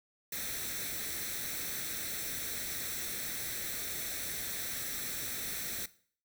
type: noise with comb filter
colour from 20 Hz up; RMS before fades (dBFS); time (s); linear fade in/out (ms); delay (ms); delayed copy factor
white; -38; 0.32-5.86; 5; 0.51; +0.65
effects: noise-tail reverb RT60 0.5 s tail -18 dB re dry